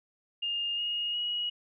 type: tone with pitch steps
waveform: sine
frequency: 2824 / 2863 / 2903 Hz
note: F7 / F7 / F#7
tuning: +19 / +42 / -34 cents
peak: -29 dBFS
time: 0.42-1.5 s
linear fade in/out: 10 ms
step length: 360 ms
effects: none